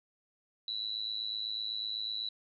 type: tone with amplitude modulation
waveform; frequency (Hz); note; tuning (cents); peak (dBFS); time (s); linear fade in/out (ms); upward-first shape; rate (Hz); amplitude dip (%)
sine; 3951; B7; 0; -30; 0.68-2.29; 2; sine; 108; 90
effects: none